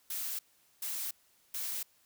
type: noise bursts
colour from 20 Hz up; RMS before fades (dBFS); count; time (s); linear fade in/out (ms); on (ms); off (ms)
blue; -37; 3; 0.1-1.83; 5; 290; 430
effects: white hiss -68 dBFS RMS until 2.05 s